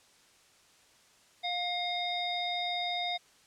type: harmonic tone with a mistuned harmonic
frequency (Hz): 707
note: F5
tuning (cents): +21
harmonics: 1 / 3 / 5 / 7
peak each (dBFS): -34 / -38 / -34 / -47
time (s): 1.43-3.18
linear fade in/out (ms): 20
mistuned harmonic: 5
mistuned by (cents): +74
effects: white hiss -62 dBFS RMS until 3.46 s + low-pass 8000 Hz 12 dB/octave